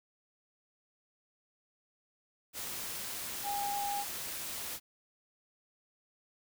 sine tone in noise, 811 Hz, G#5, 41 cents flat, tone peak -33 dBFS, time 3.43-4.05 s, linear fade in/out 50 ms, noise white, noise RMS -40 dBFS, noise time 2.53-4.8 s, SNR +4 dB, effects none

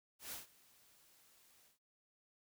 white noise with ADSR envelope, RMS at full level -45 dBFS, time 0.19-1.79 s, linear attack 130 ms, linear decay 140 ms, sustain -23 dB, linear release 130 ms, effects none

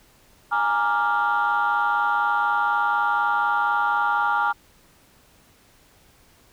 sine chord, Bb dominant seventh, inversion third, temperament equal with one note detuned, 828.2 / 932.3 / 1174.7 / 1396.9 Hz, Ab5 / Bb5 / D6 / F6, -5 / 0 / 0 / 0 cents, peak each -23 / -24 / -25 / -22 dBFS, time 0.51-4.53 s, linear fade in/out 20 ms, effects tanh soft clip ceiling -13 dBFS + pink hiss -56 dBFS RMS until 6.52 s

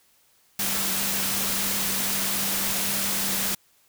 sine tone in noise, 196 Hz, G3, in tune, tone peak -36 dBFS, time 0.59-3.55 s, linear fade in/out 5 ms, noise white, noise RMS -26 dBFS, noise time 0.59-3.55 s, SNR -13 dB, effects white hiss -62 dBFS RMS until 3.88 s

